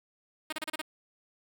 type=tone bursts; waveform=5% pulse; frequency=311.1 Hz; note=D#4; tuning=in tune; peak=-21 dBFS; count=6; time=0.5-0.816 s; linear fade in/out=5 ms; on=26 ms; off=32 ms; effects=none